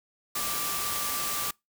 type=tone in noise; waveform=sine; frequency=1174.7 Hz; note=D6; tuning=in tune; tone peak=-36 dBFS; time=0.35-1.51 s; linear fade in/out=5 ms; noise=white; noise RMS=-31 dBFS; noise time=0.35-1.51 s; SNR=-8 dB; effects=noise-tail reverb RT60 0.2 s tail -25 dB re dry